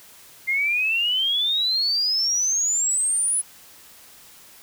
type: exponential sweep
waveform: sine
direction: up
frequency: 2093 to 10240 Hz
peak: -19 dBFS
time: 0.47-3.42 s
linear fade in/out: 20 ms
effects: white hiss -48 dBFS RMS until 4.62 s